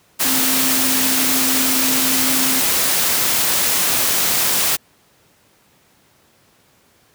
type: tone in noise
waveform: sine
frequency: 261.6 Hz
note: C4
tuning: in tune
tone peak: -23 dBFS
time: 0.24-2.61 s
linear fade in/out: 20 ms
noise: white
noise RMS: -17 dBFS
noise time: 0.19-4.77 s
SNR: -9 dB
effects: pink hiss -55 dBFS RMS until 7.14 s + high-pass 100 Hz 12 dB/octave